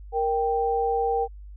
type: tone pair together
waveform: sine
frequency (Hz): 466.4 / 784.4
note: A#4 / G5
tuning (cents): +1 / +1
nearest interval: major sixth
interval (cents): 900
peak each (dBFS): -24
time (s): 0.12-1.28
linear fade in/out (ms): 50
effects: added 50 Hz sine -39 dBFS peak until 1.56 s